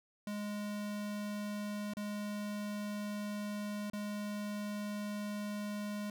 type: tone with dropouts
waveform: square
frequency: 207.3 Hz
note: G#3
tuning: 3 cents flat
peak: -38 dBFS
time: 0.27-6.1 s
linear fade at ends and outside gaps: 2 ms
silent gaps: 1.936-1.969 / 3.9-3.933 s
effects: none